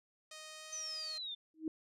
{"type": "tone with pitch glide", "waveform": "5% pulse", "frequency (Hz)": [622.3, 626.6], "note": ["D#5", "D#5"], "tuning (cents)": [0, 12], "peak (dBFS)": -37, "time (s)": [0.31, 1.18], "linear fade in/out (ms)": 5, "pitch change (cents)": 12, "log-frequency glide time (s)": [0.55, 0.78]}
{"type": "exponential sweep", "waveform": "sine", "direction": "down", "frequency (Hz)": [6220, 3520], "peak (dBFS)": -40, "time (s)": [0.72, 1.35], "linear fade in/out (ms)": 10}
{"type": "tone with exponential growth", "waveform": "sine", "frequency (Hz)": 316.6, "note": "D#4", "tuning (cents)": 30, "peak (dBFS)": -31, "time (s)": [1.54, 1.68], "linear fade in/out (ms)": 2, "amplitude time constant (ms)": 29}
{"effects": ["resampled to 32000 Hz"]}